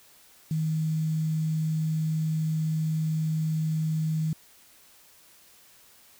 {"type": "tone with quantisation", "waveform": "sine", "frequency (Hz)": 157.7, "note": "D#3", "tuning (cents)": 24, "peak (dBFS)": -24, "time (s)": [0.51, 4.33], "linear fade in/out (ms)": 2, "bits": 8, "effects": ["white hiss -56 dBFS RMS until 6.19 s"]}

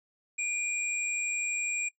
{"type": "tone pair together", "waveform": "sine", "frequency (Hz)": [2392, 7600], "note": ["D7", "A#8"], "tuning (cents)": [31, 33], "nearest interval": "octave + minor sixth", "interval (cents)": 2002, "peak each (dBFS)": [-31, -33], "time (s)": [0.38, 1.89], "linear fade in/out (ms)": 10, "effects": ["noise-tail reverb RT60 0.1 s tail -19 dB re dry"]}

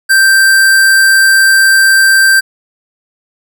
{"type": "tone", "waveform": "square", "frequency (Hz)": 1568, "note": "G6", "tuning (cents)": 0, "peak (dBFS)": -5, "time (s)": [0.09, 2.41], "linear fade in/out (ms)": 20, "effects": []}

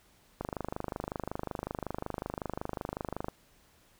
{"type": "click train", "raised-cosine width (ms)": 1, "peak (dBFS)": -20, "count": 74, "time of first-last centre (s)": [0.41, 3.284], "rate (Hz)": 25.4, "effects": ["pink hiss -64 dBFS RMS until 3.99 s"]}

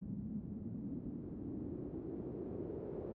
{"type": "noise with low-pass filter sweep", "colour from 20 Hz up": "pink", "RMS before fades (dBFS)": -43, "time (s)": [0.01, 3.13], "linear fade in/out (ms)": 20, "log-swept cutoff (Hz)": [200, 450], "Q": 3.2, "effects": ["high-pass 80 Hz 12 dB/octave"]}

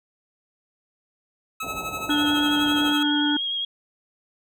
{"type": "tone with tremolo", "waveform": "25% pulse", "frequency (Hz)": 1292, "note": "E6", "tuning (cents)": -35, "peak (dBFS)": -23, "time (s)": [1.6, 3.03], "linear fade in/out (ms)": 5, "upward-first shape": "sine", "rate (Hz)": 12, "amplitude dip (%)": 60}
{"type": "low-pass noise", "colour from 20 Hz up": "white", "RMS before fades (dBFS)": -37, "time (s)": [1.62, 2.94], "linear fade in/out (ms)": 20, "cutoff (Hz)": 900, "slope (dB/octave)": 96}
{"type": "harmonic tone", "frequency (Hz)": 293.7, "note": "D4", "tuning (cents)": 0, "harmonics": [1, 3, 5, 6], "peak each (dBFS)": [-21, -31, -28, -41], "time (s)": [2.09, 3.37], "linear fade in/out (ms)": 5}
{"type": "tone with vibrato", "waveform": "sine", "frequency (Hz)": 3267, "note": "G#7", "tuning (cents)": -29, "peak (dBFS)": -24, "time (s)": [2.1, 3.65], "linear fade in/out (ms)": 5, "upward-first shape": "sine", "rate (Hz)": 9.9, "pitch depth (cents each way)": 23}
{"effects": []}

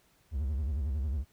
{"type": "tone with vibrato", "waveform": "triangle", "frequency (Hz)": 71, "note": "C#2", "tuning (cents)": 42, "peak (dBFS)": -27, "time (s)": [0.31, 1.25], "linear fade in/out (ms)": 50, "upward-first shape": "sine", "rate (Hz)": 11, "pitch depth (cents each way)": 200, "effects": ["pink hiss -67 dBFS RMS until 1.32 s"]}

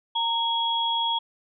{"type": "tone pair together", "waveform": "sine", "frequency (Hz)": [923, 3322], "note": ["A#5", "G#7"], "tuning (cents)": [-17, 0], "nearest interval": "octave + minor seventh", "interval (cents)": 2217, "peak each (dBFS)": -25, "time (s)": [0.15, 1.19], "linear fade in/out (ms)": 10, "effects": []}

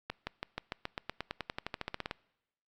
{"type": "accelerating click train", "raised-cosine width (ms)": 0.3, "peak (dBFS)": -19, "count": 21, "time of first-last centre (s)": [0.1, 2.111], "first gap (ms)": 170, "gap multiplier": 0.94, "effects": ["noise-tail reverb RT60 0.9 s tail -24 dB re dry", "Opus 48 kbps"]}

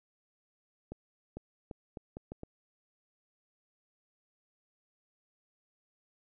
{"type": "accelerating click train", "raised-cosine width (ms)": 2, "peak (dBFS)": -28, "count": 7, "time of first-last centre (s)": [0.92, 2.434], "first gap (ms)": 450, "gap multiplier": 0.76, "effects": []}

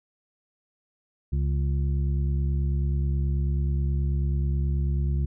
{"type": "harmonic tone", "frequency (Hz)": 69.3, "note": "C#2", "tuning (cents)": 0, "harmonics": [1, 2, 3, 5], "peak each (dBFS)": [-23, -28, -38, -43], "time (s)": [1.32, 5.26], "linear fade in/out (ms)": 10, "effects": []}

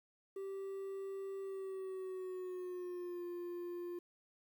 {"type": "tone with pitch glide", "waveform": "triangle", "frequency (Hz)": [389.3, 350.9], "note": ["G4", "F4"], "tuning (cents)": [-12, 8], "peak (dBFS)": -39, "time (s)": [0.36, 3.99], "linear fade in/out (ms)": 5, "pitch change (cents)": -180, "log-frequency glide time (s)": [1.41, 3.24], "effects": ["11-bit"]}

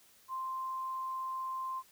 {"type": "tone", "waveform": "sine", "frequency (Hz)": 1046, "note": "C6", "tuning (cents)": -1, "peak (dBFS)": -35, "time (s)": [0.28, 1.83], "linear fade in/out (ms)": 50, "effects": ["white hiss -63 dBFS RMS until 1.91 s"]}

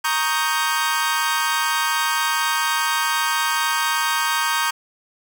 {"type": "chord", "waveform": "sawtooth", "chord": "Eb dominant seventh", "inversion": "second", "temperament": "equal", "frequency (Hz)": [932.3, 1108.7, 1244.5, 1568], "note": ["Bb5", "Db6", "Eb6", "G6"], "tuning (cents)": [0, 0, 0, 0], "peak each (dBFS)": [-20, -22, -22, -20], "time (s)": [0.04, 4.71], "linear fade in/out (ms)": 10, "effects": []}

